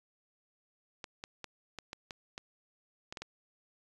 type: clicks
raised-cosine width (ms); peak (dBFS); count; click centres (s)
0.2; -24; 10; 1.042 / 1.239 / 1.443 / 1.787 / 1.931 / 2.108 / 2.379 / 3.125 / 3.172 / 3.22
effects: resampled to 24000 Hz